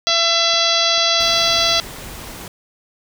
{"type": "harmonic tone", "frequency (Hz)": 672, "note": "E5", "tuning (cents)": 33, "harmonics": [1, 2, 3, 4, 5, 6, 7, 8, 9], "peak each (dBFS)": [-22, -23, -26, -26, -19, -20, -21, -27, -26], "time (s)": [0.07, 1.8], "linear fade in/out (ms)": 0}
{"type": "click train", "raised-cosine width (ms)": 2, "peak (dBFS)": -29, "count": 4, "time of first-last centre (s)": [0.1, 1.416], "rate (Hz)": 2.28}
{"type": "noise", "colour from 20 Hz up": "pink", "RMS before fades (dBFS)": -33, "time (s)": [1.2, 2.48], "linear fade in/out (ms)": 2}
{"effects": []}